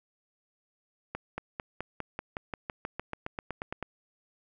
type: accelerating click train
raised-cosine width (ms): 0.5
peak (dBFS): -19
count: 18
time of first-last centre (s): 1.15-3.827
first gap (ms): 230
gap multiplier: 0.95
effects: none